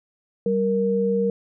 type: tone pair together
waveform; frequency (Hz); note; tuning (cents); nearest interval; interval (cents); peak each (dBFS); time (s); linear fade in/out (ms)
sine; 193.99 / 467.3; G3 / A#4; -18 / +4; octave + minor third; 1522; -23 / -20; 0.46-1.3; 2
effects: none